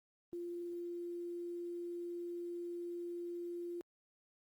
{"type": "tone with quantisation", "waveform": "sine", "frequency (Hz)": 347.2, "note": "F4", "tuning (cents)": -10, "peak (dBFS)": -40, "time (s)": [0.33, 3.81], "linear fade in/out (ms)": 0, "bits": 11, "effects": ["Opus 24 kbps"]}